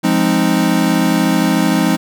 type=chord; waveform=square; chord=F minor seventh; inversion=none; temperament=equal; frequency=174.61 / 207.7 / 261.6 / 311.1 Hz; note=F3 / Ab3 / C4 / Eb4; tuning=0 / 0 / 0 / 0 cents; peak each=-18 dBFS; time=0.03-1.97 s; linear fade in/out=20 ms; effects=none